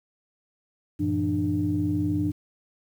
sine tone cluster, 94.8 / 114.5 / 167.6 / 298.2 Hz, F#2 / A#2 / E3 / D4, +43 / -31 / +29 / +27 cents, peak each -28 / -33 / -31 / -24 dBFS, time 0.99-2.32 s, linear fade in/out 20 ms, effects tanh soft clip ceiling -13 dBFS + 9-bit

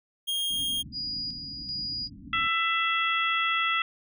45% pulse tone, 3239 Hz, G#7, 44 cents flat, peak -26 dBFS, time 0.27-0.83 s, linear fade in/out 20 ms
white low-pass noise, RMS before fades -45 dBFS, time 0.5-2.48 s, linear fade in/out 10 ms, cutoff 300 Hz, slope 96 dB/octave
sine tone with tremolo, 4888 Hz, D#8, 32 cents flat, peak -30 dBFS, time 0.92-2.1 s, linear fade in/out 50 ms, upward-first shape square, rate 1.3 Hz, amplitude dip 50%
harmonic tone, 666 Hz, E5, 18 cents sharp, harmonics 2 / 3 / 4 / 5, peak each -27 / -29 / -30 / -31 dBFS, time 2.33-3.82 s, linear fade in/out 2 ms
effects none

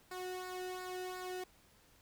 sawtooth tone with flanger, 366.9 Hz, F#4, 15 cents flat, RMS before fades -43 dBFS, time 0.11-1.44 s, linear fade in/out 5 ms, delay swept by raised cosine 0.32 to 0.93 ms, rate 2.8 Hz, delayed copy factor -0.65, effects pink hiss -66 dBFS RMS until 2.01 s

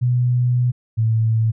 sine tone pair in turn, 123.47 / 111.95 Hz, B2 / A2, 0 / +30 cents, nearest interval major second, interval 170 cents, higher first, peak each -14 dBFS, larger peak neither, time 0.01-0.72 / 0.97-1.52 s, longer first, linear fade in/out 20 ms, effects none

